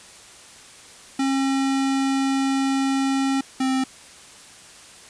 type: tone pair in turn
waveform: square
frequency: 270 / 262.6 Hz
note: C#4 / C4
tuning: -45 / +6 cents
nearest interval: unison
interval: 49 cents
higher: first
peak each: -20 dBFS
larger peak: neither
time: 1.19-3.41 / 3.6-3.84 s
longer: first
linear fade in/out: 5 ms
effects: white hiss -45 dBFS RMS until 5.09 s + resampled to 22050 Hz